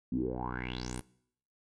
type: tone with low-pass filter sweep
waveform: 10% pulse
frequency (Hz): 61.9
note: B1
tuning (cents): +5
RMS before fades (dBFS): -36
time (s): 0.12-1.01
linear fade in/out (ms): 5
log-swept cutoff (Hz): 220 to 11000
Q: 7.8
effects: noise-tail reverb RT60 0.7 s tail -22 dB re dry